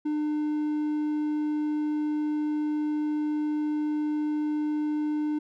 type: tone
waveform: triangle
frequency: 301.2 Hz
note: D4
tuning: 44 cents sharp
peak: -23 dBFS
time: 0.05-5.39 s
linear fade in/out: 10 ms
effects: none